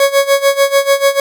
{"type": "tone with tremolo", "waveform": "40% pulse", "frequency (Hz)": 554.4, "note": "C#5", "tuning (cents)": 0, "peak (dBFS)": -5, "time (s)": [0, 1.2], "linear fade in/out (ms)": 2, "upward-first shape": "sine", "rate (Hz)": 6.8, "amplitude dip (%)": 85, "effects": []}